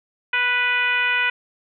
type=tone with frequency modulation; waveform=sine; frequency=1975.5 Hz; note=B6; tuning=in tune; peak=-17 dBFS; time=0.33-1.3 s; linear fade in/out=5 ms; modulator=496 Hz; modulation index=1.6; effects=none